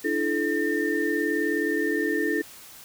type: tone cluster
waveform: sine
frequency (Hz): 295.9 / 335.1 / 432.6 / 1807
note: D4 / E4 / A4 / A6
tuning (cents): +13 / +29 / -29 / +46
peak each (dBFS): -28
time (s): 0.04-2.42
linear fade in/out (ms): 10
effects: white hiss -46 dBFS RMS until 2.84 s